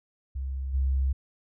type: tone with level steps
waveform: sine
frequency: 66.7 Hz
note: C2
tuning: 34 cents sharp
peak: -29 / -22 dBFS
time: 0.35-1.13 s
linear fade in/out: 10 ms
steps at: 0.73 s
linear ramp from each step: 20 ms
effects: none